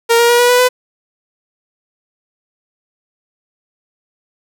sawtooth tone with pitch steps, 464.8 / 471.8 / 479 / 486.2 / 493.6 / 501 Hz, A#4 / A#4 / A#4 / B4 / B4 / B4, -5 / +21 / +47 / -27 / -1 / +25 cents, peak -4 dBFS, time 0.09-0.69 s, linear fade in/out 20 ms, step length 100 ms, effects none

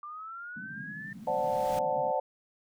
sine linear sweep, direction up, 1174.7 to 1804 Hz, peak -39 dBFS, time 0.03-1.13 s, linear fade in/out 2 ms
white band-pass noise, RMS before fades -46 dBFS, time 0.56-2.12 s, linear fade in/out 5 ms, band 130 to 250 Hz, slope 48 dB/octave
pink noise with exponential growth, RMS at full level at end -41 dBFS, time 0.68-1.79 s, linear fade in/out 2 ms, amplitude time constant 240 ms
sine chord, D dominant seventh, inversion third, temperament equal, 523.3 / 587.3 / 740 / 880 Hz, C5 / D5 / F#5 / A5, 0 / 0 / 0 / 0 cents, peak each -32 dBFS, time 1.27-2.2 s, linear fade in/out 5 ms
effects none

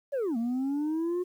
sine linear two-way sweep, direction down then up, 587.3 to 225 to 364.9 Hz, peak -24 dBFS, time 0.12-1.24 s, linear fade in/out 20 ms, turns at 0.37 s, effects tanh soft clip ceiling -26 dBFS + 10-bit

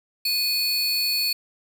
45% pulse tone pair together, 2481 / 4417 Hz, D#7 / C#8, -6 / -7 cents, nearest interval minor seventh, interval 999 cents, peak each -29 / -21 dBFS, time 0.25-1.33 s, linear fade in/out 5 ms, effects 8-bit

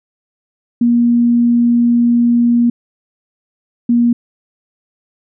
sine tone bursts at uneven times, 237.8 Hz, A#3, 35 cents sharp, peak -8 dBFS, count 2, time 0.81-2.7 / 3.89-4.13 s, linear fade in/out 5 ms, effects none

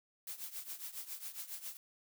blue noise with tremolo, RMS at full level -42 dBFS, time 0.27-1.77 s, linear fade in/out 2 ms, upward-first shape triangle, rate 7.3 Hz, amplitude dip 85%, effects none

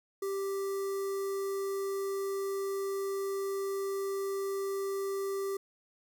square tone with notch filter, 392 Hz, G4, in tune, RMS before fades -34 dBFS, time 0.22-5.57 s, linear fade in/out 5 ms, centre 2900 Hz, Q 0.57, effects none

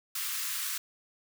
white high-pass noise, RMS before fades -34 dBFS, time 0.15-0.78 s, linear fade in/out 5 ms, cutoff 1100 Hz, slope 48 dB/octave, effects none

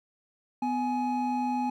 triangle tone pair together, 250 / 838.2 Hz, B3 / G#5, +21 / +16 cents, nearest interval octave + major sixth, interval 2095 cents, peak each -27 dBFS, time 0.62-1.7 s, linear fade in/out 5 ms, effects none

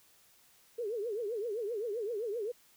sine tone with vibrato, 440 Hz, A4, in tune, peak -33 dBFS, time 0.78-2.52 s, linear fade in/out 10 ms, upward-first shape triangle, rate 7.7 Hz, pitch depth 220 cents each way, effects white hiss -64 dBFS RMS until 2.76 s

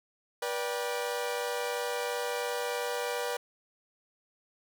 sawtooth chord, G major, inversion first, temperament equal with one note detuned, 484.3 / 587.3 / 784 Hz, B4 / D5 / G5, -34 / 0 / 0 cents, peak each -29 / -33 / -35 dBFS, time 0.42-3.37 s, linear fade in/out 5 ms, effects none

